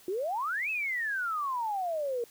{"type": "exponential two-way sweep", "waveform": "sine", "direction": "up then down", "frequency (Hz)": [349.2, 2640, 459.4], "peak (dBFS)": -29, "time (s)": [0.08, 2.24], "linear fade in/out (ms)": 2, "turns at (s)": 0.7, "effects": ["white hiss -57 dBFS RMS until 2.3 s"]}